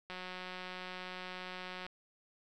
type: click train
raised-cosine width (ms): 0.3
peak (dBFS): -28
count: 324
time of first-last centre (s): 0.1-1.865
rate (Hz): 183
effects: none